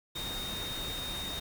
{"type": "tone in noise", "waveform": "sine", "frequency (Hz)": 3700, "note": "A#7", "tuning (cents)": -14, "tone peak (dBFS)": -37, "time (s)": [0.15, 1.4], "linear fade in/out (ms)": 10, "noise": "pink", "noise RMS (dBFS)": -40, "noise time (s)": [0.15, 1.4], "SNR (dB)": 0, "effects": []}